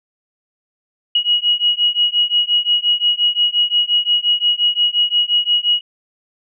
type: beating tone pair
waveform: sine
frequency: 2900 / 2905.7 Hz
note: F#7 / F#7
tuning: -35 / -32 cents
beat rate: 5.7 Hz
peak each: -16 dBFS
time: 1.15-5.81 s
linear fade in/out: 5 ms
effects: none